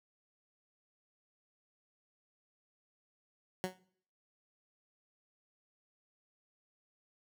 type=tone with exponential decay; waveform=15% pulse; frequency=185 Hz; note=F#3; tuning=in tune; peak=-24 dBFS; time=3.64-3.79 s; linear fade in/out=0 ms; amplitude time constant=31 ms; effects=noise-tail reverb RT60 0.6 s tail -21 dB re dry + high-pass 100 Hz 12 dB/octave